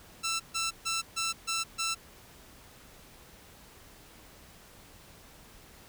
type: tone bursts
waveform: 10% pulse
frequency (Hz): 1335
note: E6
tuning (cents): +22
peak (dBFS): -21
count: 6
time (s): 0.23-1.95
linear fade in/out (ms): 20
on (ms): 170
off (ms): 140
effects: pink hiss -54 dBFS RMS until 5.88 s